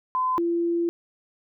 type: tone pair in turn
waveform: sine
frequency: 1021 / 340.7 Hz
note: C6 / F4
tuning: -43 / -43 cents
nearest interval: octave + perfect fifth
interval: 1900 cents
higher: first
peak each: -21 dBFS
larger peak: neither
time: 0.15-0.38 / 0.38-0.89 s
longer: second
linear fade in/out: 0 ms
effects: none